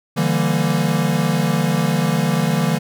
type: chord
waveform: square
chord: E half-diminished seventh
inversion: third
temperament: equal with one note detuned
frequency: 146.83 / 167.02 / 196 / 233.1 Hz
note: D3 / E3 / G3 / Bb3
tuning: 0 / +23 / 0 / 0 cents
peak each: -22 / -20 / -24 / -24 dBFS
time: 0.16-2.79 s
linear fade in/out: 20 ms
effects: none